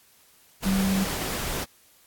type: tone in noise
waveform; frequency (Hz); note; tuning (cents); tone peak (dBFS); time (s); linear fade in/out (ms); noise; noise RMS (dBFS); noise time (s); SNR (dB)
sine; 192.7; G3; -29; -21; 0.65-1.05; 20; pink; -30; 0.62-1.65; +6
effects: white hiss -58 dBFS RMS until 2.06 s + AAC 64 kbps